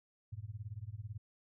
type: tone with tremolo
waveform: sine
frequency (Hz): 105.9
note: G#2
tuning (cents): +34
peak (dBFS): -38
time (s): 0.32-1.18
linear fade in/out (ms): 10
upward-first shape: sine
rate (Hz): 18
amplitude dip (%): 95
effects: none